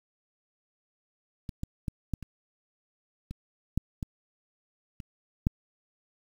clicks, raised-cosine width 5 ms, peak -24 / -20 / -18 / -17 / -29 / -25 / -13 / -20 / -28 / -11 dBFS, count 10, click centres 1.492 / 1.634 / 1.882 / 2.137 / 2.227 / 3.31 / 3.776 / 4.028 / 5.002 / 5.469 s, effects 8-bit

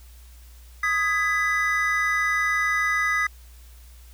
triangle chord, G# minor, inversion second, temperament just, 1245.9 / 1661.2 / 1993.5 Hz, D#6 / G#6 / B6, +2 / 0 / +16 cents, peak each -24 / -26 / -21 dBFS, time 0.83-3.27 s, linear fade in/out 5 ms, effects added 60 Hz sine -44 dBFS peak until 4.13 s + white hiss -55 dBFS RMS until 4.13 s

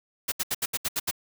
white noise bursts, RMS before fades -27 dBFS, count 8, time 0.28-1.112 s, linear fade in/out 10 ms, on 41 ms, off 72 ms, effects none

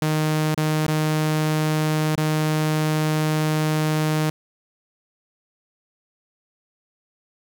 sawtooth tone with dropouts, 154.8 Hz, D#3, 9 cents flat, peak -15 dBFS, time 0.02-4.3 s, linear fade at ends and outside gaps 2 ms, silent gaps 0.546-0.576 / 0.867-0.881 / 2.155-2.176 s, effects 8-bit

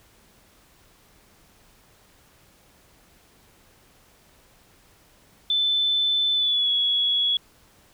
sine tone with pitch glide, 3520 to 3361 Hz, A7 to G#7, 0 to +20 cents, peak -19 dBFS, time 5.5-7.37 s, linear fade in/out 2 ms, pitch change -80 cents, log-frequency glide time 6.34-6.7 s, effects pink hiss -57 dBFS RMS until 7.93 s

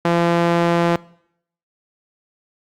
sawtooth tone with band-pass filter, 170.6 Hz, F3, 40 cents flat, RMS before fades -17 dBFS, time 0.05-0.96 s, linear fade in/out 0 ms, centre 760 Hz, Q 0.52, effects noise-tail reverb RT60 0.7 s tail -22 dB re dry + Opus 48 kbps

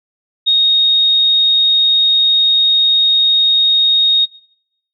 sine tone, 3729 Hz, A#7, in tune, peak -8 dBFS, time 0.46-4.26 s, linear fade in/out 20 ms, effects noise-tail reverb RT60 0.8 s tail -23 dB re dry

